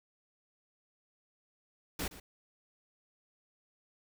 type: noise with echo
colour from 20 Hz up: pink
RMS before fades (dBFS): -36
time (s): 1.99-2.08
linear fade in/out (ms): 5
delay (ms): 120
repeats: 1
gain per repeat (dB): -15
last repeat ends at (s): 2.2
effects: none